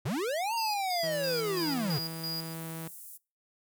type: linear two-way sweep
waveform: square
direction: up then down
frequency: 98 to 936 to 127.7 Hz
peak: -30 dBFS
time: 0.05-1.99 s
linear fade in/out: 10 ms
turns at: 0.54 s
type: tone with tremolo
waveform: square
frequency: 4870 Hz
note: D#8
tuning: 38 cents flat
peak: -34 dBFS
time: 0.57-2.54 s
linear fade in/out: 5 ms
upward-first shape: square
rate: 3 Hz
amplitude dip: 80%
type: tone with pitch glide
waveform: sawtooth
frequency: 164.3 to 162.98 Hz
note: E3 to E3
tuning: -5 to -19 cents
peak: -34 dBFS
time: 1.03-2.88 s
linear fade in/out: 5 ms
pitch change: -14 cents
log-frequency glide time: 1.44-2.06 s
type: high-pass noise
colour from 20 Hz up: pink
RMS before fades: -47 dBFS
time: 1.1-3.18 s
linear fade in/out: 20 ms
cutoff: 9100 Hz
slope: 24 dB/octave
effects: noise-tail reverb RT60 0.3 s tail -23 dB re dry